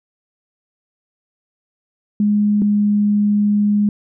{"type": "tone pair in turn", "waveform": "sine", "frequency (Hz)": [207.7, 206.8], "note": ["G#3", "G#3"], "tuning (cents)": [0, -7], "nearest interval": "unison", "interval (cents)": 7, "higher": "first", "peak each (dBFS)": -12, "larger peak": "neither", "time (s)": [[2.2, 2.62], [2.62, 3.89]], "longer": "second", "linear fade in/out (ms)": 2, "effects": []}